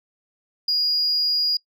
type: tone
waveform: sine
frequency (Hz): 4871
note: D#8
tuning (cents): -38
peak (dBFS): -17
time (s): 0.68-1.57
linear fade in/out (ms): 5
effects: noise-tail reverb RT60 0.1 s tail -23 dB re dry + tanh soft clip ceiling -15 dBFS